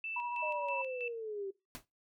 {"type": "tone with tremolo", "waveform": "sine", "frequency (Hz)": 2651, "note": "E7", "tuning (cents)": 9, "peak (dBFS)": -37, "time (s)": [0.04, 1.08], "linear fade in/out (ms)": 2, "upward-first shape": "square", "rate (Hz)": 3.1, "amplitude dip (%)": 65}
{"type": "tone with vibrato", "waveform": "sine", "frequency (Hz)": 963, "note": "B5", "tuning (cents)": -44, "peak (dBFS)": -35, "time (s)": [0.16, 0.82], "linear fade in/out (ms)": 5, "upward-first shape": "sine", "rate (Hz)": 13, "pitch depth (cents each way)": 16}
{"type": "linear sweep", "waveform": "sine", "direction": "down", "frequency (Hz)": [622.3, 381.3], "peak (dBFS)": -37, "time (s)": [0.42, 1.51], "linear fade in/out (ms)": 10}
{"type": "noise with exponential decay", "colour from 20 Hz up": "pink", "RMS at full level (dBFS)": -41, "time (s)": [1.75, 1.85], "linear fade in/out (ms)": 0, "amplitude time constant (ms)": 21}
{"effects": ["noise-tail reverb RT60 0.2 s tail -18 dB re dry"]}